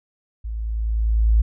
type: tone with level ramp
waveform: sine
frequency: 55 Hz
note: A1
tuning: in tune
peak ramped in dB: -26 to -11 dBFS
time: 0.44-1.42 s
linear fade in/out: 10 ms
effects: none